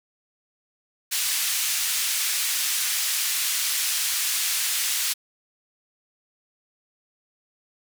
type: band-pass noise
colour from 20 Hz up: white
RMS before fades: -25 dBFS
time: 1.11-5.14 s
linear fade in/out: 20 ms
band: 1900 to 12000 Hz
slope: 12 dB/octave
effects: none